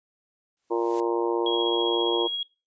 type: noise with exponential growth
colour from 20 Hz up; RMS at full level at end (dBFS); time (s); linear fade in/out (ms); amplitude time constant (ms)
white; -42; 0.57-1; 0; 93
type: harmonic tone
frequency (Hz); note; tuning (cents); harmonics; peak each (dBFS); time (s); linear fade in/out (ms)
116.54; A#2; 0; 3 / 4 / 5 / 6 / 7 / 8 / 9; -25 / -27 / -35 / -40 / -37 / -31 / -38; 0.7-2.28; 20
type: tone with tremolo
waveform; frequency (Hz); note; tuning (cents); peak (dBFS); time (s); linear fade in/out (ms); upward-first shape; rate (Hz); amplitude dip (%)
sine; 3300; G#7; -12; -25; 1.46-2.43; 2; triangle; 15; 35
effects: noise-tail reverb RT60 0.3 s tail -24 dB re dry + resampled to 16000 Hz